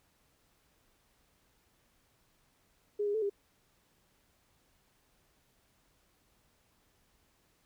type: tone with pitch steps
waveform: sine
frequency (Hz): 413.9 / 408.6 / 439.1 / 402.4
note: G#4 / G#4 / A4 / G4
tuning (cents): -6 / -28 / -4 / +45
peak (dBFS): -29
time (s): 2.99-3.298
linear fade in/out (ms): 10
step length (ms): 77
effects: pink hiss -71 dBFS RMS until 7.65 s